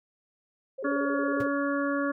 sine tone with vibrato, 468.6 Hz, A#4, 9 cents sharp, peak -33 dBFS, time 0.78-1.48 s, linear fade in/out 10 ms, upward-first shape square, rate 11 Hz, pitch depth 220 cents each way
harmonic tone, 282.3 Hz, C#4, 32 cents sharp, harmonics 1 / 2 / 4 / 5 / 6, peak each -28 / -31 / -34 / -35 / -36 dBFS, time 0.84-2.12 s, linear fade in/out 10 ms
40% pulse tone with exponential decay, 119.9 Hz, A#2, 49 cents sharp, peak -31 dBFS, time 1.4-1.48 s, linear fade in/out 5 ms, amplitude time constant 16 ms
effects none

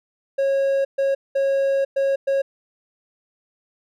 triangle tone bursts at uneven times, 547 Hz, C#5, 23 cents flat, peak -15 dBFS, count 5, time 0.38-0.85 / 0.98-1.15 / 1.35-1.85 / 1.96-2.16 / 2.27-2.42 s, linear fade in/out 10 ms, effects none

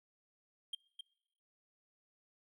triangle tone with echo, 3201 Hz, G7, 36 cents sharp, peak -35 dBFS, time 0.73-0.75 s, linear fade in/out 5 ms, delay 260 ms, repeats 1, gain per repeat -6 dB, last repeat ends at 1.01 s, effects noise-tail reverb RT60 0.9 s tail -24 dB re dry

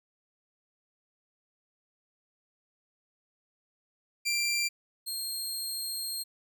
20% pulse tone pair in turn, 2367 / 4218 Hz, D7 / C8, +13 / +13 cents, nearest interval minor seventh, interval 1000 cents, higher second, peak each -22 / -27 dBFS, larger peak first, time 4.25-4.69 / 5.06-6.24 s, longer second, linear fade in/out 20 ms, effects none

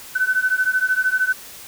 sine beating tone pair, 1507 / 1520 Hz, F#6 / F#6, +31 / +46 cents, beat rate 13 Hz, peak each -19 / -20 dBFS, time 0.15-1.33 s, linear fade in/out 10 ms, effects white hiss -39 dBFS RMS until 1.67 s

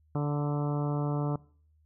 harmonic tone with a mistuned harmonic, 146 Hz, D3, 10 cents flat, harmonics 1 / 2 / 3 / 4 / 5 / 6 / 7 / 8 / 9, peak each -28 / -34 / -38 / -40 / -42 / -44 / -45 / -46 / -47 dBFS, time 0.15-1.36 s, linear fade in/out 2 ms, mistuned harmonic 6, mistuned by +26 cents, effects noise-tail reverb RT60 0.5 s tail -23 dB re dry + added 77 Hz sine -62 dBFS peak until 1.85 s

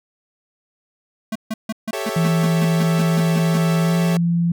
square tone bursts, 220 Hz, A3, in tune, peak -22 dBFS, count 13, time 1.32-3.575 s, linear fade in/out 5 ms, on 35 ms, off 150 ms
sawtooth chord, A dominant seventh, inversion third, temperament equal with one note detuned, 393.1 / 440 / 554.4 / 659.3 Hz, G4 / A4 / C#5 / E5, +5 / 0 / 0 / 0 cents, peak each -25 dBFS, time 1.93-4.17 s, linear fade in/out 2 ms
sine tone with pitch glide, 165.8 to 170.46 Hz, E3 to F3, +10 to -42 cents, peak -15 dBFS, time 2.16-4.52 s, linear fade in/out 5 ms, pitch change +48 cents, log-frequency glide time 3.81-3.97 s
effects none

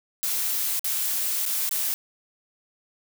blue noise with dropouts, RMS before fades -26 dBFS, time 0.23-1.94 s, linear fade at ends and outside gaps 0 ms, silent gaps 0.794-0.844 / 1.454-1.462 / 1.692-1.711 s, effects none

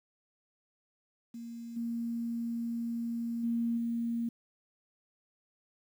sine tone with level steps, 233.1 Hz, A#3, in tune, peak -40 / -32 / -28 / -30 dBFS, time 1.34-4.29 s, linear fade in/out 5 ms, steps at 1.76 / 3.43 / 3.77 s, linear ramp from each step 10 ms, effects 10-bit

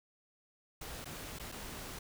pink noise with dropouts, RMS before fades -45 dBFS, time 0.81-1.99 s, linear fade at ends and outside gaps 5 ms, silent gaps 1.045-1.055 / 1.388-1.396 / 1.518-1.521 s, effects none

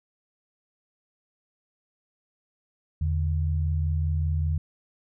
sine tone pair together, 81.69 / 146.83 Hz, E2 / D3, -15 / 0 cents, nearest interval minor seventh, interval 1015 cents, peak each -23 / -30 dBFS, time 3.01-4.58 s, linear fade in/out 5 ms, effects none

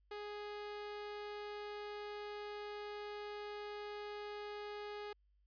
sawtooth tone, 415.3 Hz, G#4, in tune, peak -40 dBFS, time 0.11-5.13 s, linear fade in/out 5 ms, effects added 50 Hz sine -70 dBFS peak until 5.46 s + resampled to 11025 Hz

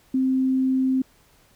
sine tone, 261.6 Hz, C4, in tune, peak -18 dBFS, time 0.14-1.02 s, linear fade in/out 5 ms, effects pink hiss -58 dBFS RMS until 1.55 s

